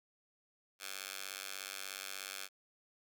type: tone with high-pass filter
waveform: 10% pulse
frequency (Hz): 96.7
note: G2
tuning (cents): -23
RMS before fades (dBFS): -45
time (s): 0.79-2.49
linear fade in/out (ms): 50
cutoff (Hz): 2000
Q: 0.56
effects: none